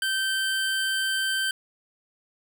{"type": "tone", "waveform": "25% pulse", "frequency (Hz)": 1554, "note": "G6", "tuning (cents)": -16, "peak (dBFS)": -20, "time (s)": [0.02, 1.51], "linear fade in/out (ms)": 2, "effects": []}